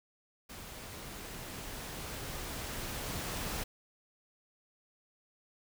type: noise with level ramp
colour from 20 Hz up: pink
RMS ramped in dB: -47 to -37 dBFS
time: 0.49-3.64 s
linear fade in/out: 10 ms
effects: none